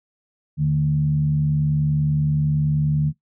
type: tone with frequency modulation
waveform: sine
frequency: 150 Hz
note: D3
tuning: 37 cents sharp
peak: -16 dBFS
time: 0.57-3.13 s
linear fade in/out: 50 ms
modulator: 70.5 Hz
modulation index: 0.41
effects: noise-tail reverb RT60 0.1 s tail -17 dB re dry